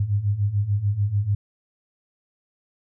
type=beating tone pair; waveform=sine; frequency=98 / 104.8 Hz; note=G2 / G#2; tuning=0 / +16 cents; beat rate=6.8 Hz; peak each=-25 / -21 dBFS; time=0-1.35 s; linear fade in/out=5 ms; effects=none